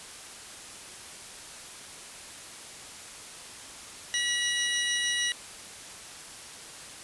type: tone pair together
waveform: 25% pulse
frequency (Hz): 1935.5 / 2900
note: B6 / F#7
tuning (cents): -35 / -35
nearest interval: perfect fifth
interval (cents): 700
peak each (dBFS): -25 / -26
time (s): 4.14-5.32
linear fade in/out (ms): 0
effects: white hiss -44 dBFS RMS until 7.03 s + resampled to 24000 Hz